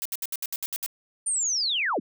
blue noise bursts, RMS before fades -30 dBFS, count 9, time 0.02-0.862 s, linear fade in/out 0 ms, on 34 ms, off 67 ms
sine linear sweep, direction down, 9190 to 138.59 Hz, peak -23 dBFS, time 1.26-2 s, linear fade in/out 10 ms
effects none

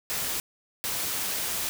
white noise bursts at uneven times, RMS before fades -30 dBFS, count 2, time 0.1-0.4 / 0.84-1.69 s, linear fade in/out 0 ms, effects none

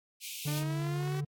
pink high-pass noise, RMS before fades -41 dBFS, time 0.2-0.64 s, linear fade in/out 50 ms, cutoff 2300 Hz, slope 96 dB/octave
triangle tone with pitch glide, 146.7 to 145.27 Hz, D3 to D3, -2 to -19 cents, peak -29 dBFS, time 0.45-1.25 s, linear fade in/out 10 ms, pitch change -17 cents, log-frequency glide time 0.65-1.1 s
sawtooth linear sweep, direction up, 293.7 to 382.7 Hz, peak -34 dBFS, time 0.47-1.21 s, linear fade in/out 10 ms
effects AAC 64 kbps

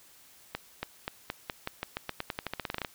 accelerating click train, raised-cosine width 0.3 ms, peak -16 dBFS, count 21, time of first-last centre 0.55-2.848 s, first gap 280 ms, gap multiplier 0.89, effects white hiss -57 dBFS RMS until 2.94 s

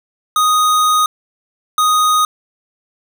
square tone bursts at uneven times, 1244.5 Hz, D#6, in tune, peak -11 dBFS, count 2, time 0.36-1.06 / 1.78-2.25 s, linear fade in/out 2 ms, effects none

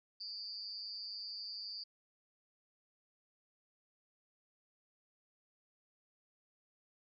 sine tone with amplitude modulation, 4699 Hz, D8, in tune, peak -38 dBFS, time 0.2-1.84 s, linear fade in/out 10 ms, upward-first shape sine, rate 211 Hz, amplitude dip 100%, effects none

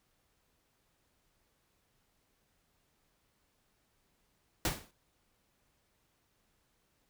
pink noise with exponential decay, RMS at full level -28 dBFS, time 4.65-4.91 s, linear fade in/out 2 ms, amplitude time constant 55 ms, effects pink hiss -75 dBFS RMS until 7.09 s

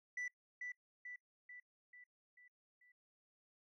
sine tone with echo, 1975.5 Hz, B6, in tune, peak -37 dBFS, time 0.17-0.28 s, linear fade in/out 5 ms, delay 440 ms, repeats 6, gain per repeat -5 dB, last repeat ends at 2.92 s, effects noise-tail reverb RT60 0.1 s tail -24 dB re dry + tanh soft clip ceiling -39 dBFS

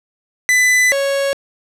45% pulse tone pair in turn, 2000 / 553.8 Hz, B6 / C#5, +21 / -2 cents, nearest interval octave + minor seventh, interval 2223 cents, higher first, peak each -10 / -15 dBFS, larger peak first, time 0.49-0.92 / 0.92-1.33 s, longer first, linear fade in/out 0 ms, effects low-pass 11000 Hz 12 dB/octave

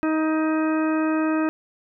harmonic tone, 314.2 Hz, D#4, 17 cents sharp, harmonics 1 / 2 / 3 / 4 / 5 / 6 / 8, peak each -20 / -29 / -34 / -31 / -34 / -39 / -38 dBFS, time 0.03-1.49 s, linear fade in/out 0 ms, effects none

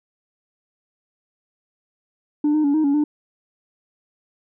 sine tone with pitch steps, 296.7 / 306.3 / 284.5 / 311.6 / 282 / 297.8 Hz, D4 / D#4 / C#4 / D#4 / C#4 / D4, +18 / -27 / +45 / +3 / +30 / +24 cents, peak -13 dBFS, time 2.44-3.04 s, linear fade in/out 5 ms, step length 100 ms, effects tanh soft clip ceiling -14 dBFS

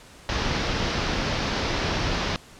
pink low-pass noise, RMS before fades -26 dBFS, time 0.29-2.36 s, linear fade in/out 0 ms, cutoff 5800 Hz, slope 48 dB/octave, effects pink hiss -48 dBFS RMS until 2.59 s + low-pass 9000 Hz 12 dB/octave

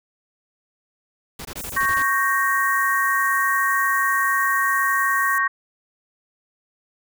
pink noise bursts, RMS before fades -34 dBFS, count 8, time 1.39-2.025 s, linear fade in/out 5 ms, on 61 ms, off 21 ms
white high-pass noise, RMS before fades -34 dBFS, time 1.57-5.38 s, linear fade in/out 0 ms, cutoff 6300 Hz, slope 48 dB/octave
sine chord, G diminished, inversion second, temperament equal, 1108.7 / 1568 / 1864.7 Hz, Db6 / G6 / Bb6, 0 / 0 / 0 cents, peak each -21 / -24 / -21 dBFS, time 1.76-5.48 s, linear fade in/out 10 ms
effects none

